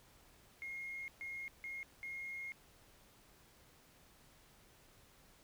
triangle tone bursts at uneven times, 2145 Hz, C7, 42 cents sharp, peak -39 dBFS, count 4, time 0.62-1.08 / 1.21-1.48 / 1.64-1.83 / 2.03-2.52 s, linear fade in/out 0 ms, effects tanh soft clip ceiling -40 dBFS + pink hiss -65 dBFS RMS until 5.43 s

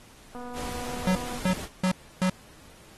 click train, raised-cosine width 1 ms, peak -28 dBFS, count 253, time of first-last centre 0.35-1.379 s, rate 245 Hz
pink noise, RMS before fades -38 dBFS, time 0.53-1.69 s, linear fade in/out 50 ms
square tone bursts, 185 Hz, F#3, in tune, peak -22 dBFS, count 4, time 1.07-2.298 s, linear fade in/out 2 ms, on 82 ms, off 300 ms
effects pink hiss -53 dBFS RMS until 2.97 s + AAC 32 kbps

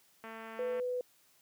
click train, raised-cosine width 0.5 ms, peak -32 dBFS, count 126, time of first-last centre 0.24-0.798 s, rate 224 Hz
sine tone, 497.4 Hz, B4, 12 cents sharp, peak -32 dBFS, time 0.59-1.01 s, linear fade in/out 2 ms
effects white hiss -67 dBFS RMS until 1.41 s + high-pass 100 Hz 12 dB/octave

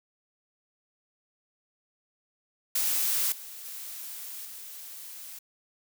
blue noise with level steps, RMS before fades -27 / -43 / -40 / -43 dBFS, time 2.75-5.39 s, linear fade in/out 5 ms, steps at 3.32 / 3.65 / 4.45 s, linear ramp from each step 2 ms, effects none

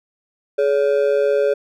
triangle ring-modulated tone, 493.9 Hz, B4, in tune, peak -9 dBFS, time 0.58-1.54 s, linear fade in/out 10 ms, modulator 71.4 Hz, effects none

